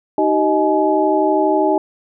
sine tone cluster, 311.7 / 383.9 / 625 / 846 Hz, D#4 / G4 / D#5 / G#5, +3 / -36 / +8 / +32 cents, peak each -18 dBFS, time 0.18-1.78 s, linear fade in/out 2 ms, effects none

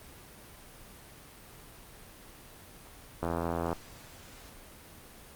click train, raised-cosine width 1 ms, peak -17 dBFS, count 43, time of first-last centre 3.23-3.729 s, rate 84.2 Hz, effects pink hiss -51 dBFS RMS until 5.35 s + Opus 32 kbps

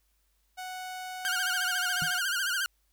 sawtooth tone with pitch glide, 740 to 727.7 Hz, F#5 to F#5, 0 to -29 cents, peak -33 dBFS, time 0.57-2.2 s, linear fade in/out 20 ms, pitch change -29 cents, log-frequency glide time 1.43-1.94 s
sawtooth tone with vibrato, 1500 Hz, F#6, 23 cents sharp, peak -24 dBFS, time 1.25-2.66 s, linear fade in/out 0 ms, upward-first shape sine, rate 14 Hz, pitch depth 120 cents each way
sine tone with exponential decay, 160.2 Hz, E3, 49 cents flat, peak -29 dBFS, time 2.02-2.13 s, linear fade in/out 0 ms, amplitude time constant 22 ms
effects added 50 Hz sine -70 dBFS peak until 2.92 s + white hiss -74 dBFS RMS until 2.92 s

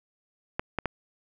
clicks, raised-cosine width 0.5 ms, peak -12 dBFS, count 3, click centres 0.595 / 0.787 / 0.857 s, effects none

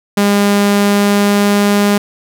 sawtooth tone with pitch glide, 202.8 to 204 Hz, G#3 to G#3, -41 to -31 cents, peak -5 dBFS, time 0.17-1.98 s, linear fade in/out 5 ms, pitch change +10 cents, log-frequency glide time 0.8-1.87 s, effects none

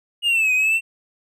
triangle exponential two-way sweep, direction down then up, 2882 to 2489 to 2717 Hz, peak -14 dBFS, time 0.22-0.81 s, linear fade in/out 50 ms, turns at 0.53 s, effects none

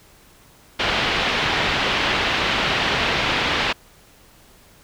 white low-pass noise, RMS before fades -21 dBFS, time 0.79-3.73 s, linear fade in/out 10 ms, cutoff 3500 Hz, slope 24 dB/octave, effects pink hiss -51 dBFS RMS until 4.83 s

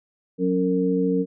sine tone cluster, 183.5 / 276.6 / 457.6 Hz, F#3 / C#4 / A#4, -14 / -4 / -32 cents, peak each -23 dBFS, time 0.38-1.26 s, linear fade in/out 50 ms, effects none

